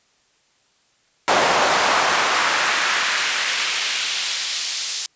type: noise with high-pass filter sweep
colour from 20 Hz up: brown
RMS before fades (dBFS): -20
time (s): 1.28-5.06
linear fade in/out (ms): 0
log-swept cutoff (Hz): 670 to 5000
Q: 1.1
effects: white hiss -61 dBFS RMS until 5.15 s + resampled to 16000 Hz

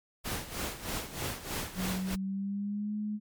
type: noise with tremolo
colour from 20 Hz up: pink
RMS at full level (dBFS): -34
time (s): 0.24-2.16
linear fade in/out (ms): 20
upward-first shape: sine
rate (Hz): 3.2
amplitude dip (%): 75
type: tone with pitch glide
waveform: sine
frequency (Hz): 185.5 to 210.6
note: F#3 to G#3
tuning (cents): +5 to +24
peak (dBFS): -31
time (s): 1.75-3.2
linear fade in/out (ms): 50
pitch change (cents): +219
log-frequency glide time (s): 1.96-2.94
effects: MP3 96 kbps

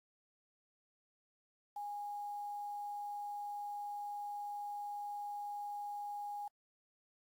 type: tone with quantisation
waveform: sine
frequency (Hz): 822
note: G#5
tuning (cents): -18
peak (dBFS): -40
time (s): 1.76-6.48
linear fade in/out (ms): 5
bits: 10
effects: AAC 64 kbps

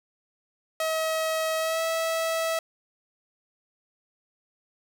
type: tone with pitch glide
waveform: sawtooth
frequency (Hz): 639 to 651.7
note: D#5 to E5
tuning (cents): +46 to -20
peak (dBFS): -21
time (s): 0.8-2.59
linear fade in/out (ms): 2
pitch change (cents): +34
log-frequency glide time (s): 1.58-1.82
effects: none

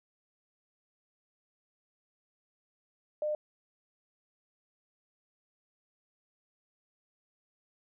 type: tone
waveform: sine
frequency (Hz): 604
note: D5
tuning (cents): +48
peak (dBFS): -29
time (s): 3.22-3.35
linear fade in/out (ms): 2
effects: none

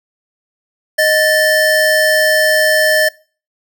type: tone pair together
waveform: square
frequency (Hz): 620.1 / 1760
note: D#5 / A6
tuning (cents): -6 / 0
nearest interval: octave + tritone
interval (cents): 1806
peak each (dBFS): -13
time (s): 0.98-3.09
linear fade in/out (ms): 10
effects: noise-tail reverb RT60 0.4 s tail -24 dB re dry

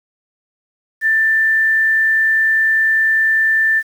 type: tone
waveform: sine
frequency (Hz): 1775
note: A6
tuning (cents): +15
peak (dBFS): -11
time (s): 1.01-3.83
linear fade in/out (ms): 50
effects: 7-bit

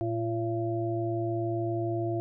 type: harmonic tone with a mistuned harmonic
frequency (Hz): 114.1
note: A#2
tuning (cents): -37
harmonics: 1 / 3 / 5 / 6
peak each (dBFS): -32 / -30 / -44 / -34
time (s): 0.01-2.2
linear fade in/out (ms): 0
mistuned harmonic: 6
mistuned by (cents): -18
effects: none

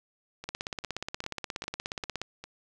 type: two click trains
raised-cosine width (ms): 0.2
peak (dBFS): -16 / -24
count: 30 / 6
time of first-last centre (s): 0.49-2.216 / 0.44-2.44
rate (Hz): 16.8 / 2.5
effects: none

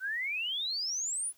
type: exponential sweep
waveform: sine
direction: up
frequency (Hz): 1485 to 10280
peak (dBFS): -31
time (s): 0-1.33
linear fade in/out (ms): 50
effects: white hiss -65 dBFS RMS until 1.37 s

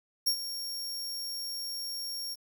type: tone with ADSR envelope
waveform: sawtooth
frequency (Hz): 5540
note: F8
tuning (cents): -15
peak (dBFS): -20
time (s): 0.26-2.36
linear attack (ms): 15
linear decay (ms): 80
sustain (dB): -12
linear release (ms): 33
effects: 9-bit

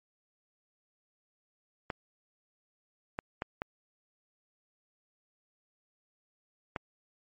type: clicks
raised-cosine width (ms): 0.5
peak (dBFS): -18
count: 5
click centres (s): 1.902 / 3.189 / 3.421 / 3.619 / 6.762
effects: MP3 48 kbps

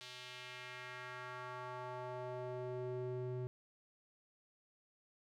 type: tone with band-pass filter sweep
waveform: square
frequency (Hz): 125.5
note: B2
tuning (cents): +28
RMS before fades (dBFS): -45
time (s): 0.01-3.47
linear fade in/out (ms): 0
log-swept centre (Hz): 3800 to 260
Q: 1.6
effects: none

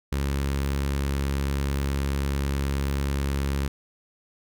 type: tone with notch filter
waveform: sawtooth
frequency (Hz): 69.3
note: C#2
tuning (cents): 0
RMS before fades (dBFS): -26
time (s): 0.12-3.68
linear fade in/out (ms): 5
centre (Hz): 700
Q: 1.9
effects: none

